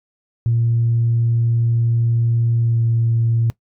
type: tone with pitch glide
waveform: sine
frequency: 116.54 to 115.33 Hz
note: A#2 to A#2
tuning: 0 to -18 cents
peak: -13 dBFS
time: 0.46-3.5 s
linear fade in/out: 0 ms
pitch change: -18 cents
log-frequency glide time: 2.6-2.82 s
effects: noise-tail reverb RT60 0.1 s tail -21 dB re dry + tanh soft clip ceiling -9 dBFS